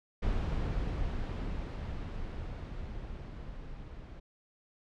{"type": "noise with level ramp", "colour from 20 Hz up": "brown", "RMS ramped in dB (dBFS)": [-31, -46], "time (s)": [0.22, 4.2], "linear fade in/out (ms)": 10, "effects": ["low-pass 4000 Hz 12 dB/octave"]}